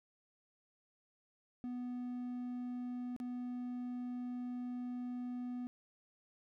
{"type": "tone with dropouts", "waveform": "triangle", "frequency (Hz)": 246.8, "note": "B3", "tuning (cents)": -1, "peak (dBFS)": -37, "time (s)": [1.64, 5.67], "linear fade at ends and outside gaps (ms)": 0, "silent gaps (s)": [3.164, 3.201], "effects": []}